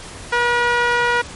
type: tone with band-pass filter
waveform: sawtooth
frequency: 480.9 Hz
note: B4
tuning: 46 cents flat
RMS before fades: -17 dBFS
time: 0.32-1.22 s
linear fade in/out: 10 ms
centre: 1500 Hz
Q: 1.4
effects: pink hiss -35 dBFS RMS until 1.35 s + MP3 48 kbps